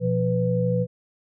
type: tone cluster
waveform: sine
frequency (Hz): 121.4 / 173.9 / 496.4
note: B2 / F3 / B4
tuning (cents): -29 / -7 / +9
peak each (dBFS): -24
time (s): 0-0.87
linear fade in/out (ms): 50
effects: none